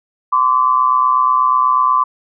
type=tone pair together; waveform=sine; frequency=1026.8 / 1155 Hz; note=C6 / D6; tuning=-33 / -29 cents; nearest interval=major second; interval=204 cents; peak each=-13 dBFS; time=0.32-2.04 s; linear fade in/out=10 ms; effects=none